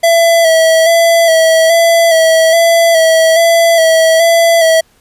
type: tone with vibrato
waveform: square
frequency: 659.3 Hz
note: E5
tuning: in tune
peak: -6 dBFS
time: 0.03-4.81 s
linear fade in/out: 10 ms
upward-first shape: square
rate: 1.2 Hz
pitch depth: 28 cents each way
effects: pink hiss -51 dBFS RMS until 5 s + resampled to 32000 Hz